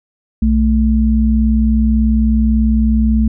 sine tone pair together, 61.74 / 220 Hz, B1 / A3, 0 / 0 cents, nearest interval octave + minor seventh, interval 2200 cents, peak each -12 dBFS, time 0.42-3.28 s, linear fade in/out 5 ms, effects none

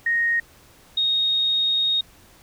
sine tone pair in turn, 1864.7 / 3729 Hz, A#6 / A#7, 0 / 0 cents, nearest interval octave, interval 1200 cents, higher second, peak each -18 dBFS, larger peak neither, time 0.06-0.4 / 0.97-2.01 s, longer second, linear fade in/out 5 ms, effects pink hiss -52 dBFS RMS until 2.42 s

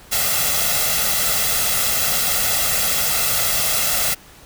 white noise with comb filter, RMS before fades -19 dBFS, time 0.11-4.15 s, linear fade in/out 20 ms, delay 1.5 ms, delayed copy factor +0.7, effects pink hiss -45 dBFS RMS until 4.45 s

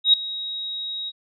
sine tone with ADSR envelope, 3797 Hz, A#7, 31 cents sharp, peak -9 dBFS, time 0.04-1.12 s, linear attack 95 ms, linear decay 5 ms, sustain -18 dB, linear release 39 ms, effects none

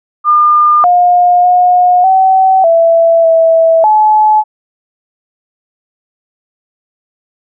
sine tone with pitch steps, 1206 / 712 / 720 / 761 / 665 / 655 / 857 Hz, D6 / F5 / F#5 / F#5 / E5 / E5 / A5, +46 / +33 / -47 / +48 / +15 / -11 / -46 cents, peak -4 dBFS, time 0.24-4.44 s, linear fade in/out 50 ms, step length 600 ms, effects none

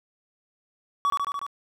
triangle tone with echo, 1134 Hz, C#6, 39 cents sharp, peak -18 dBFS, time 1.05-1.1 s, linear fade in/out 0 ms, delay 73 ms, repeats 5, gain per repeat -2 dB, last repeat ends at 1.465 s, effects none

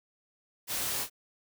white noise with echo, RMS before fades -33 dBFS, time 0.67-1.07 s, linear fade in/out 50 ms, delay 29 ms, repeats 1, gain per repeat -8 dB, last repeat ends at 1.099 s, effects none

